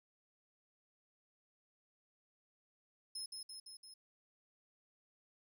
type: tone with echo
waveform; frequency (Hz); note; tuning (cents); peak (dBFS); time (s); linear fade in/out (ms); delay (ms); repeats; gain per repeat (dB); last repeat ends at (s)
30% pulse; 5170; E8; -34; -38; 3.15-3.26; 5; 170; 4; -3; 3.94
effects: none